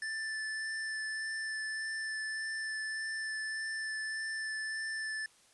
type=tone with vibrato; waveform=square; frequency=1760 Hz; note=A6; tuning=in tune; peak=-36 dBFS; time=0.02-5.26 s; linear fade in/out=2 ms; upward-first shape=sine; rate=1.7 Hz; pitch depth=10 cents each way; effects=white hiss -64 dBFS RMS until 5.53 s + resampled to 24000 Hz